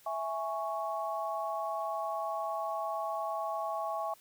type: chord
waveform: sine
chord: C# minor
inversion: first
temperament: equal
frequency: 659.3 / 830.6 / 1108.7 Hz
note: E5 / G#5 / C#6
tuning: 0 / 0 / 0 cents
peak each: -36 / -37 / -37 dBFS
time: 0.06-4.14 s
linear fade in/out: 5 ms
effects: white hiss -61 dBFS RMS until 4.2 s